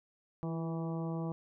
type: harmonic tone with a mistuned harmonic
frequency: 163.6 Hz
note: E3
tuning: 13 cents flat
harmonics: 1 / 2 / 3 / 4 / 5 / 6 / 7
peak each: -35 / -41 / -45 / -47 / -49 / -51 / -52 dBFS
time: 0.43-1.32 s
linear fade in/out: 0 ms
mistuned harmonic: 2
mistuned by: +30 cents
effects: none